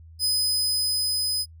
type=tone with level ramp; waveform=sawtooth; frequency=5020 Hz; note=D#8; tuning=15 cents sharp; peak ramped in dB=-18 to -21 dBFS; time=0.19-1.46 s; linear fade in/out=50 ms; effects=noise-tail reverb RT60 0.1 s tail -23 dB re dry + added 81 Hz sine -44 dBFS peak until 1.6 s